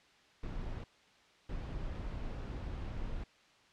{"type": "noise bursts at uneven times", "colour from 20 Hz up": "brown", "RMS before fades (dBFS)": -40, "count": 2, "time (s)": [[0.43, 0.84], [1.49, 3.24]], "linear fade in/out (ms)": 5, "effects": ["white hiss -64 dBFS RMS until 3.72 s", "low-pass 4000 Hz 12 dB/octave"]}